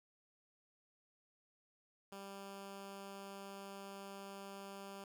10% pulse tone, 197.1 Hz, G3, 10 cents sharp, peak -40 dBFS, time 2.12-5.04 s, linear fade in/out 2 ms, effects none

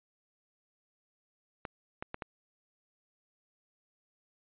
clicks, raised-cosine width 0.5 ms, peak -22 dBFS, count 4, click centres 1.652 / 2.025 / 2.144 / 2.222 s, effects resampled to 8000 Hz

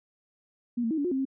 sine tone with pitch steps, 240.2 / 227.1 / 318.7 / 285.2 / 358 / 265.5 / 268.1 Hz, B3 / A#3 / D#4 / C#4 / F4 / C4 / C4, -48 / -45 / +42 / +49 / +43 / +25 / +42 cents, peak -25 dBFS, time 0.77-1.253 s, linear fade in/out 10 ms, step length 69 ms, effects none

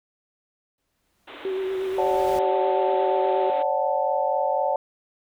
pink noise with exponential growth, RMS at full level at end -38 dBFS, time 0.78-2.39 s, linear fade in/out 2 ms, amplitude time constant 350 ms
pink band-pass noise, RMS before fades -41 dBFS, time 1.27-3.63 s, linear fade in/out 10 ms, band 270 to 3800 Hz, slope 96 dB/octave
sine tone with vibrato, 380 Hz, F#4, 46 cents sharp, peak -24 dBFS, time 1.45-3.5 s, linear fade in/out 2 ms, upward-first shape sine, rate 8.4 Hz, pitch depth 26 cents each way
sine chord, D major seventh, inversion third, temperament equal with one note detuned, 543.3 / 587.3 / 740 / 880 Hz, C#5 / D5 / F#5 / A5, -35 / 0 / 0 / 0 cents, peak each -26 dBFS, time 1.98-4.76 s, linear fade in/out 2 ms
effects none

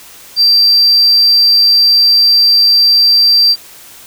sine tone, 4699 Hz, D8, in tune, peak -3 dBFS, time 0.36-3.56 s, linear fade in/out 50 ms, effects tanh soft clip ceiling -3 dBFS + white hiss -36 dBFS RMS until 4.06 s

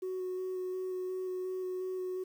sine tone with vibrato, 370 Hz, F#4, in tune, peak -32 dBFS, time 0.02-2.24 s, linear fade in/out 10 ms, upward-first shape square, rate 2.8 Hz, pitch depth 10 cents each way, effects tanh soft clip ceiling -32 dBFS + 10-bit

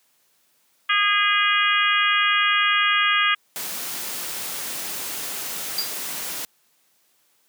harmonic tone, 410 Hz, G#4, 22 cents flat, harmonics 3 / 4 / 5 / 6 / 7 / 8, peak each -22 / -23 / -24 / -25 / -25 / -26 dBFS, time 0.89-3.35 s, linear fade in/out 10 ms
white noise, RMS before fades -30 dBFS, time 3.56-6.45 s, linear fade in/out 0 ms
square tone with exponential decay, 4781 Hz, D8, 30 cents sharp, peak -19 dBFS, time 5.78-5.95 s, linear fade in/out 5 ms, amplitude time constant 35 ms
effects white hiss -64 dBFS RMS until 7.48 s + high-pass 150 Hz 12 dB/octave

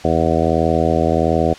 harmonic tone, 81.4 Hz, E2, 21 cents flat, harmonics 1 / 2 / 3 / 4 / 5 / 6 / 7 / 8 / 9, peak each -22 / -22 / -22 / -22 / -22 / -22 / -22 / -22 / -22 dBFS, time 0.04-1.54 s, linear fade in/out 10 ms, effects white hiss -38 dBFS RMS until 1.58 s + low-pass 5000 Hz 12 dB/octave

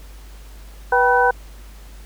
sine tone cluster, 489.4 / 775 / 976 / 1510 Hz, B4 / G5 / B5 / F#6, -16 / -20 / -21 / +35 cents, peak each -18 dBFS, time 0.92-1.31 s, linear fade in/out 5 ms, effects added 50 Hz sine -37 dBFS peak until 2.05 s + pink hiss -48 dBFS RMS until 2.05 s

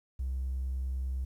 triangle tone, 65 Hz, C2, 11 cents flat, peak -27 dBFS, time 0.19-1.25 s, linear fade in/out 10 ms, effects tanh soft clip ceiling -28 dBFS + 11-bit

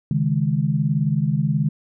sine chord, C# suspended second, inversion none, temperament equal with one note detuned, 136.92 / 155.56 / 207.7 Hz, C#3 / D#3 / G#3, -21 / 0 / 0 cents, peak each -22 / -20 / -24 dBFS, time 0.11-1.69 s, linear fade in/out 2 ms, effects none

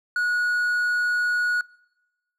triangle tone, 1457 Hz, F#6, 27 cents flat, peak -19 dBFS, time 0.16-1.61 s, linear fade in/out 2 ms, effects noise-tail reverb RT60 1.0 s tail -24 dB re dry

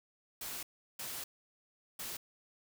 white noise bursts at uneven times, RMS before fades -42 dBFS, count 3, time 0.41-0.63 / 0.99-1.24 / 1.99-2.17 s, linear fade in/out 5 ms, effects none

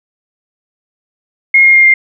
sine tone with pitch steps, 2149 / 2135 / 2122 / 2108 Hz, C7 / C7 / C7 / C7, +46 / +34 / +24 / +12 cents, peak -3 dBFS, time 1.54-1.94 s, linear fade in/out 5 ms, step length 100 ms, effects none

